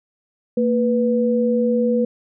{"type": "tone pair together", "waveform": "sine", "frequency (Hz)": [228.7, 491.4], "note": ["A#3", "B4"], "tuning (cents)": [-33, -9], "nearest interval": "octave + minor second", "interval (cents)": 1324, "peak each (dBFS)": -18, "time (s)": [0.57, 2.05], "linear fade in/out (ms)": 5, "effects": []}